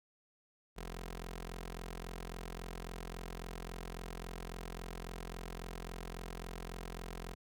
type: tone with notch filter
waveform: 15% pulse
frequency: 43.65 Hz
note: F1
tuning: in tune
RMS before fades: -45 dBFS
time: 0.76-7.35 s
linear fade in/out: 20 ms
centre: 100 Hz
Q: 0.52
effects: none